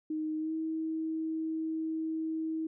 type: tone with pitch glide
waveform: sine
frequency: 311.1 to 319.5 Hz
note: D#4 to D#4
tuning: 0 to +46 cents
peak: -31 dBFS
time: 0.1-2.67 s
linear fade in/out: 5 ms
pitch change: +46 cents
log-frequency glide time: 0.38-0.53 s
effects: none